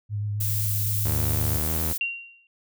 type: tone with vibrato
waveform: sine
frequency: 103.83 Hz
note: G#2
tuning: in tune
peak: -25 dBFS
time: 0.09-1.6 s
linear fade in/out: 50 ms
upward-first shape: sine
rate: 7.6 Hz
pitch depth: 21 cents each way
type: noise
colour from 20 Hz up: violet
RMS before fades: -28 dBFS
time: 0.4-1.98 s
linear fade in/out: 10 ms
type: tone with pitch glide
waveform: sawtooth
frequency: 75.7 to 80.2 Hz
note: D#2 to E2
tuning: -47 to -47 cents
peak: -23 dBFS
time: 1.05-1.93 s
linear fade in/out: 10 ms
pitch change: +100 cents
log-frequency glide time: 1.59-1.7 s
type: tone with exponential decay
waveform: sine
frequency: 2759 Hz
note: F7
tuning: 22 cents flat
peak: -21 dBFS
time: 2.01-2.47 s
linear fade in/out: 1 ms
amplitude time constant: 100 ms
effects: none